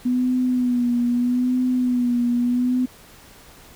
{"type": "tone with vibrato", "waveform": "sine", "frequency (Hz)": 246.9, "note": "B3", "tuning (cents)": 0, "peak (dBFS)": -17, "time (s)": [0.05, 2.86], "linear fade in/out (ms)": 10, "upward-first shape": "sine", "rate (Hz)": 0.79, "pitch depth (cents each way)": 44, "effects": ["pink hiss -47 dBFS RMS until 3.75 s"]}